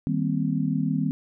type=chord; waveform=sine; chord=C minor seventh; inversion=first; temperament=just; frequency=156.98 / 196.22 / 235.5 / 261.6 Hz; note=Eb3 / G3 / Bb3 / C4; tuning=+16 / +2 / +18 / 0 cents; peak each=-26 / -28 / -30 / -27 dBFS; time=0.07-1.11 s; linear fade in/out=0 ms; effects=none